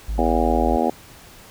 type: tone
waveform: triangle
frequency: 53.2 Hz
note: G#1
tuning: 42 cents sharp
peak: -20 dBFS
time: 0.08-0.77 s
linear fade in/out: 10 ms
type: harmonic tone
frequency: 81.1 Hz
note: E2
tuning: 28 cents flat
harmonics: 3 / 4 / 5 / 6 / 7 / 8 / 9 / 10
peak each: -23 / -25 / -26 / -27 / -26 / -30 / -24 / -25 dBFS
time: 0.18-0.9 s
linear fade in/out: 5 ms
effects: pink hiss -45 dBFS RMS until 1.5 s